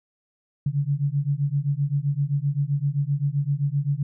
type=beating tone pair; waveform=sine; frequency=138.59 / 146.29 Hz; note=C#3 / D3; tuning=0 / -6 cents; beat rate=7.7 Hz; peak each=-24 dBFS; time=0.66-4.03 s; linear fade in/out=5 ms; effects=none